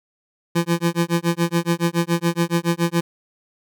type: tone with tremolo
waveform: 25% pulse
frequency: 170 Hz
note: F3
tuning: 46 cents flat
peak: -11 dBFS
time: 0.55-3.01 s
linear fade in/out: 10 ms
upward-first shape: sine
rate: 7.1 Hz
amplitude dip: 100%
effects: none